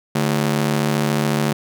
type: ring-modulated tone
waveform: sawtooth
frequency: 181.4 Hz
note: F#3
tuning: 34 cents flat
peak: -10 dBFS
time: 0.15-1.53 s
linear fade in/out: 5 ms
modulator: 37 Hz
effects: none